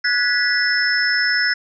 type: tone cluster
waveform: sine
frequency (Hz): 1467 / 1679 / 1965 / 5260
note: F#6 / G#6 / B6 / E8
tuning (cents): -15 / +18 / -9 / -5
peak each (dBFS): -21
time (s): 0.04-1.54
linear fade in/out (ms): 10
effects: none